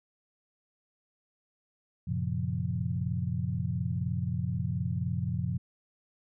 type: chord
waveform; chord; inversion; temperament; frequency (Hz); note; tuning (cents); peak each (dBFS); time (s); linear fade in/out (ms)
sine; Gb major seventh; none; equal with one note detuned; 92.5 / 116.54 / 135.5 / 174.61; Gb2 / Bb2 / Db3 / F3; 0 / 0 / -39 / 0; -34; 2.07-5.58; 10
effects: none